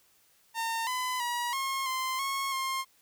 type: tone with pitch steps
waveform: sawtooth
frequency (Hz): 911 / 1009 / 961 / 1077 / 1041 / 1092 / 1064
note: A#5 / B5 / B5 / C6 / C6 / C#6 / C6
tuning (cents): -40 / +37 / -48 / +50 / -9 / -26 / +29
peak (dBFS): -26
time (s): 0.54-2.85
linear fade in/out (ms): 50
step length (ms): 330
effects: white hiss -65 dBFS RMS until 3.01 s